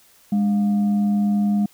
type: tone with frequency modulation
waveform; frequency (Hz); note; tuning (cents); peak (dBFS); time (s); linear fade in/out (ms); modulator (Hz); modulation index
sine; 205.2; G#3; -21; -16; 0.32-1.66; 5; 501; 0.24
effects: white hiss -54 dBFS RMS until 1.73 s